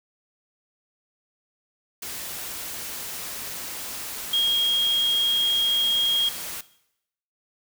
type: tone in noise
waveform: sine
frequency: 3258 Hz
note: G#7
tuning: 34 cents flat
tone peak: -19 dBFS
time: 4.33-6.29 s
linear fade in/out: 5 ms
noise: white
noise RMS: -34 dBFS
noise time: 2.02-6.61 s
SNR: +12 dB
effects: noise-tail reverb RT60 0.8 s tail -18 dB re dry